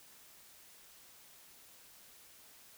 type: silence
effects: white hiss -59 dBFS RMS until 2.77 s